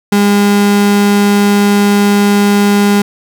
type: tone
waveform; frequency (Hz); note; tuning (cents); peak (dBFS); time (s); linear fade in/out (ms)
35% pulse; 203.4; G#3; -36; -5; 0.12-3.02; 5
effects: none